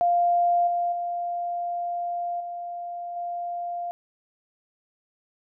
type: tone with level steps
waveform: sine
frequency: 698 Hz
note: F5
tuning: 1 cent flat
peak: -18 / -22 / -26 / -31 / -28 dBFS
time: 0.01-3.91 s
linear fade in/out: 0 ms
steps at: 0.67 / 0.92 / 2.4 / 3.16 s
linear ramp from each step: 5 ms
effects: none